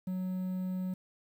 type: tone with quantisation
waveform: triangle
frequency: 185 Hz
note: F#3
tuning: in tune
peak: -30 dBFS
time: 0.07-0.94 s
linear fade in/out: 5 ms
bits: 10
effects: none